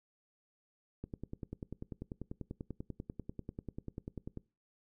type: click train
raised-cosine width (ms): 3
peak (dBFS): -28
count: 35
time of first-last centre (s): 1.04-4.373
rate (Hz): 10.2
effects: noise-tail reverb RT60 0.3 s tail -22 dB re dry